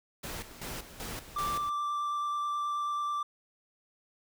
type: noise with tremolo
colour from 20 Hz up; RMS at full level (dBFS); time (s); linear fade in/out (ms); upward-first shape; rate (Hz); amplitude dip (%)
pink; -39; 0.23-1.7; 10; square; 2.6; 70
type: tone with vibrato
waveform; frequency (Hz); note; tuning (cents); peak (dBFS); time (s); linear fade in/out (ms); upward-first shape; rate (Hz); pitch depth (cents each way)
triangle; 1174.7; D6; 0; -28; 1.36-3.23; 5; sine; 9.3; 8
effects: none